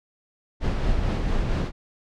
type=noise with tremolo; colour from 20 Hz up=brown; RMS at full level=-22 dBFS; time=0.6-1.72 s; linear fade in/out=50 ms; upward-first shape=sine; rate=4.4 Hz; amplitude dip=30%; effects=low-pass 5000 Hz 12 dB/octave